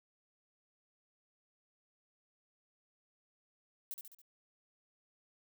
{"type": "noise with echo", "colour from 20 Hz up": "violet", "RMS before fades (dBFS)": -42, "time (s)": [3.91, 3.94], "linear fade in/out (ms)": 0, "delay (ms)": 69, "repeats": 4, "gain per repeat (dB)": -5, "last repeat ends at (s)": 4.216, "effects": []}